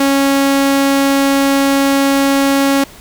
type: tone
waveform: sawtooth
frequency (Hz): 275.7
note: C#4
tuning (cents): -9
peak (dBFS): -6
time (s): 0-2.84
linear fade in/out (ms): 5
effects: pink hiss -38 dBFS RMS until 3 s